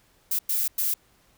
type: noise bursts at uneven times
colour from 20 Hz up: violet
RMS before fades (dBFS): -25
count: 3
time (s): 0.31-0.39 / 0.49-0.68 / 0.78-0.94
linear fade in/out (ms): 5
effects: pink hiss -62 dBFS RMS until 1.37 s

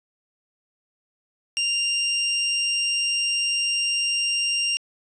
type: tone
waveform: 25% pulse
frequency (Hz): 2789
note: F7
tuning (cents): -3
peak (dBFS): -17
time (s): 1.57-4.77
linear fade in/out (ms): 0
effects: resampled to 22050 Hz

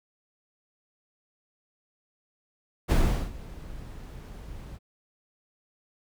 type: noise with ADSR envelope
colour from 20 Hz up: brown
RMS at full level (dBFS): -19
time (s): 2.88-4.79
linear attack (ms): 30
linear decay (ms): 390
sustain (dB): -22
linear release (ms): 38
effects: none

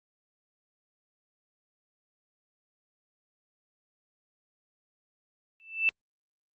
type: tone with exponential growth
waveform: sine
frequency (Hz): 2652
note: E7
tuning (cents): +10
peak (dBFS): -18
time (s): 5.6-5.89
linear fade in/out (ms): 0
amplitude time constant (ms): 63
effects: Opus 24 kbps

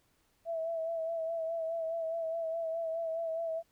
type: tone with vibrato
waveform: sine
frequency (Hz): 657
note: E5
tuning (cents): -6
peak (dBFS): -32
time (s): 0.45-3.63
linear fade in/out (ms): 50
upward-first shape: sine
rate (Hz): 4.8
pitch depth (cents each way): 36
effects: pink hiss -72 dBFS RMS until 3.71 s

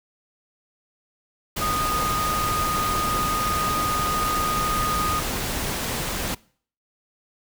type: tone in noise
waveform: sine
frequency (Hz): 1236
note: D#6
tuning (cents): -12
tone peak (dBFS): -23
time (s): 1.61-5.2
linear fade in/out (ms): 10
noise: pink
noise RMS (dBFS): -27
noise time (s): 1.56-6.35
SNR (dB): +1
effects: noise-tail reverb RT60 0.5 s tail -23 dB re dry

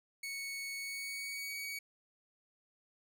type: tone with pitch glide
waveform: sawtooth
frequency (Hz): 2217 to 2254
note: C#7 to C#7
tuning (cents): 0 to +28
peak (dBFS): -36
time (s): 0.23-1.79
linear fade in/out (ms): 5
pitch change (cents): +28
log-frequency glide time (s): 0.77-1.53
effects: none

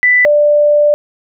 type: tone pair in turn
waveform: sine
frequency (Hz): 1986 / 590.4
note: B6 / D5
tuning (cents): +9 / +9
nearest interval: octave + major sixth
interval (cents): 2100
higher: first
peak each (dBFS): -6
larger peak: neither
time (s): 0.03-0.25 / 0.25-0.94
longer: second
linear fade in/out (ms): 0
effects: none

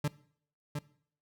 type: tone with echo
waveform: 40% pulse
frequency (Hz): 146.83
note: D3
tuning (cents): 0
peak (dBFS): -27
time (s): 0.04-0.08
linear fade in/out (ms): 5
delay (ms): 710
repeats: 1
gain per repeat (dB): -5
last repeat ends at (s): 0.79
effects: noise-tail reverb RT60 0.6 s tail -20 dB re dry

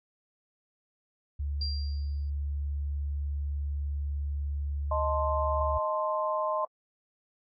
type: tone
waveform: sine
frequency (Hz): 71.7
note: D2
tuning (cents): -41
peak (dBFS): -29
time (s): 1.39-5.78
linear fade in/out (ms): 10
type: tone with exponential decay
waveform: sine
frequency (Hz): 4749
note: D8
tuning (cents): +18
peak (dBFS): -31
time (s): 1.61-2.3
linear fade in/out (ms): 5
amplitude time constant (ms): 150
type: chord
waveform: sine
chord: A diminished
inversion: second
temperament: equal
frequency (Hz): 622.3 / 880 / 1046.5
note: Eb5 / A5 / C6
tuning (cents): 0 / 0 / 0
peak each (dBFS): -30 / -35 / -30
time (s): 4.91-6.65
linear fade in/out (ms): 5
effects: AAC 32 kbps

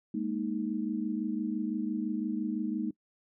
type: chord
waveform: sine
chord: Ab suspended second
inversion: none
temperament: just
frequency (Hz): 207.7 / 233.6 / 311.5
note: Ab3 / Bb3 / Eb4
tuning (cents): 0 / +4 / +2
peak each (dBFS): -34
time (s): 0.14-2.91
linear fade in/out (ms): 5
effects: noise-tail reverb RT60 0.1 s tail -23 dB re dry

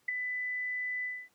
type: tone with ADSR envelope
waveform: sine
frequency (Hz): 1996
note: B6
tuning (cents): +18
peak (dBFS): -25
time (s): 0.08-1.29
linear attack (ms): 8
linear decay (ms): 8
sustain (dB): -7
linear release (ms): 250
effects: pink hiss -70 dBFS RMS until 1.34 s + high-pass 150 Hz 12 dB/octave

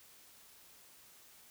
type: silence
effects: white hiss -60 dBFS RMS until 1.5 s

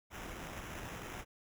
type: noise with sample-and-hold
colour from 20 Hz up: pink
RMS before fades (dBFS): -45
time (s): 0.1-1.25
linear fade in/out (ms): 50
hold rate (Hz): 4410
effects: none

